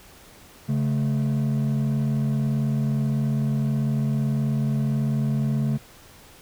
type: tone pair together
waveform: triangle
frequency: 139.54 / 217.9 Hz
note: C#3 / A3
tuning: +12 / -17 cents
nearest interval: minor sixth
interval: 771 cents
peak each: -19 / -22 dBFS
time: 0.68-5.78 s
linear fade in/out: 20 ms
effects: tanh soft clip ceiling -15 dBFS + pink hiss -49 dBFS RMS until 6.41 s

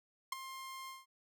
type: tone with ADSR envelope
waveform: sawtooth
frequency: 1059 Hz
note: C6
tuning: 21 cents sharp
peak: -28 dBFS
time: 0.32-1.06 s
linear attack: 5 ms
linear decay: 12 ms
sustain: -13 dB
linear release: 180 ms
effects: none

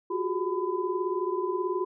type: tone cluster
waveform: sine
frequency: 358.7 / 377.3 / 412.3 / 1005 Hz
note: F4 / F#4 / G#4 / B5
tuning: +46 / +34 / -13 / +30 cents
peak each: -30 / -31 / -35 / -33 dBFS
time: 0.1-1.85 s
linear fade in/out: 10 ms
effects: none

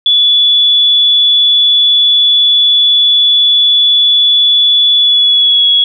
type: tone with pitch glide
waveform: sine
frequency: 3434 to 3350 Hz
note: A7 to G#7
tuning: -43 to +14 cents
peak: -5 dBFS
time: 0.06-5.84 s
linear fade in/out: 2 ms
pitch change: -43 cents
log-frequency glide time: 4.97-5.67 s
effects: none

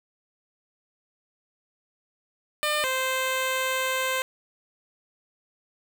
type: tone pair in turn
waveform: 10% pulse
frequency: 601 / 520.7 Hz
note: D5 / C5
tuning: +40 / -8 cents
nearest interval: major second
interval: 248 cents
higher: first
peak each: -15 / -16 dBFS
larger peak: first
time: 2.63-2.84 / 2.84-4.22 s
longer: second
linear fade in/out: 0 ms
effects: none

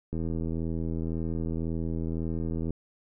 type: click train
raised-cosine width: 3 ms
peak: -20 dBFS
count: 212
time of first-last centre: 0.13-2.706 s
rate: 81.9 Hz
effects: none

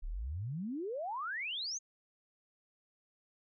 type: exponential sweep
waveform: sine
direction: up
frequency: 30.87 to 6700 Hz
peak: -36 dBFS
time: 0.02-1.79 s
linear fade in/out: 20 ms
effects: none

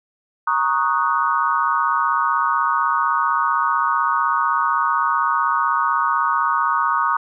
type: chord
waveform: sine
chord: D# minor seventh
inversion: second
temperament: equal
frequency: 932.3 / 1108.7 / 1244.5 / 1480 Hz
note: A#5 / C#6 / D#6 / F#6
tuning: 0 / 0 / 0 / 0 cents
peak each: -22 / -21 / -20 / -25 dBFS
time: 0.47-7.17 s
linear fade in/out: 5 ms
effects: none

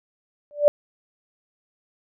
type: tone with exponential growth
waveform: sine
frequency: 586 Hz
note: D5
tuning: 4 cents flat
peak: -7 dBFS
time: 0.51-0.68 s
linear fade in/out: 0 ms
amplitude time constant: 35 ms
effects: none

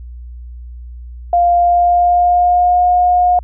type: tone with pitch glide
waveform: sine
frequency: 698.5 to 716.9 Hz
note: F5 to F5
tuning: 0 to +45 cents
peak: -8 dBFS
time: 1.33-3.39 s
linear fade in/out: 2 ms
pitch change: +45 cents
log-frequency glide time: 1.54-2.85 s
effects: added 60 Hz sine -28 dBFS peak until 3.43 s

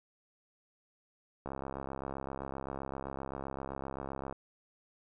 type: click train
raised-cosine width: 1 ms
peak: -25 dBFS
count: 195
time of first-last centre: 1.46-4.326 s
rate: 67.7 Hz
effects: none

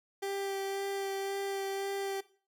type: tone with vibrato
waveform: 30% pulse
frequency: 392.9 Hz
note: G4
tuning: 4 cents sharp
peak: -31 dBFS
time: 0.22-2.21 s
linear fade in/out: 10 ms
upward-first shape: sine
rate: 1.9 Hz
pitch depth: 12 cents each way
effects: noise-tail reverb RT60 0.4 s tail -17 dB re dry

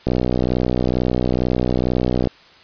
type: click train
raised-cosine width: 2 ms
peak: -5 dBFS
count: 138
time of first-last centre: 0.07-2.273 s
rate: 62.2 Hz
effects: white hiss -47 dBFS RMS until 2.63 s + resampled to 11025 Hz

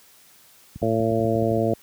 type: clicks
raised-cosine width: 5 ms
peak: -22 dBFS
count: 10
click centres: 0.76 / 0.819 / 1.003 / 1.112 / 1.2 / 1.249 / 1.356 / 1.425 / 1.515 / 1.574 s
type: harmonic tone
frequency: 112.7 Hz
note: A2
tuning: 42 cents sharp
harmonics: 1 / 2 / 3 / 4 / 5 / 6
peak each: -26 / -26 / -26 / -26 / -26 / -26 dBFS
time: 0.82-1.74 s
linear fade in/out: 5 ms
effects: white hiss -53 dBFS RMS until 1.82 s + high-pass 60 Hz 12 dB/octave

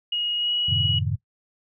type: tone with pitch glide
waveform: sine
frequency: 2884 to 2914 Hz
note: F#7 to F#7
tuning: -45 to -27 cents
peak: -22 dBFS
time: 0.12-0.99 s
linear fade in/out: 5 ms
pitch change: +18 cents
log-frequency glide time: 0.37-0.52 s
type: chord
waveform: sine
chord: F# diminished seventh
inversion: none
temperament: equal with one note detuned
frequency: 92.5 / 110 / 133.33 / 155.56 Hz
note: F#2 / A2 / C3 / Eb3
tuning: 0 / 0 / +33 / 0 cents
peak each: -27 / -28 / -28 / -30 dBFS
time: 0.68-1.16 s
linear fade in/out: 10 ms
effects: noise-tail reverb RT60 0.1 s tail -18 dB re dry

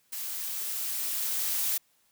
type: noise with level ramp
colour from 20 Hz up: blue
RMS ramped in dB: -36 to -28 dBFS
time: 0.12-1.78 s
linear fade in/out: 10 ms
effects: white hiss -68 dBFS RMS until 2.11 s

